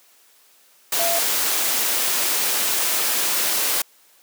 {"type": "tone in noise", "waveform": "sine", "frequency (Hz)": 678, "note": "E5", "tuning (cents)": 49, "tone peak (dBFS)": -22, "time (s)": [0.99, 1.19], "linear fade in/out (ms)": 5, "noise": "white", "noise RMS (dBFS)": -21, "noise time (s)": [0.92, 3.82], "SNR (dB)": -4, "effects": ["white hiss -55 dBFS RMS until 4.22 s", "high-pass 300 Hz 12 dB/octave"]}